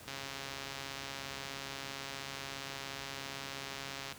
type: click train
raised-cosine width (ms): 0.2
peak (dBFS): -24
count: 555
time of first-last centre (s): 0.08-4.124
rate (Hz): 137
effects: pink hiss -52 dBFS RMS until 4.18 s + high-pass 60 Hz 12 dB/octave